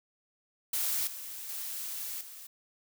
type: noise with level steps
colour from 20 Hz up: blue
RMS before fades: -31 / -42 / -38 / -47 dBFS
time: 0.73-2.47 s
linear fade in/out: 5 ms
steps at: 1.07 / 1.49 / 2.21 s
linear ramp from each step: 2 ms
effects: none